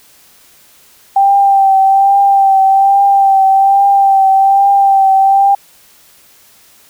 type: tone with vibrato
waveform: sine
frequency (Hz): 784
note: G5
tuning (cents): 0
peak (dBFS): -5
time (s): 1.16-5.55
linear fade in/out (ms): 5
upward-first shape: triangle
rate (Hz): 1.2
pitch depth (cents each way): 31
effects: white hiss -45 dBFS RMS until 6.89 s